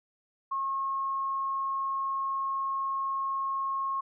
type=tone; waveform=sine; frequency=1084 Hz; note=C#6; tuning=39 cents flat; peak=-28 dBFS; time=0.51-4.01 s; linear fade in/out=10 ms; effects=none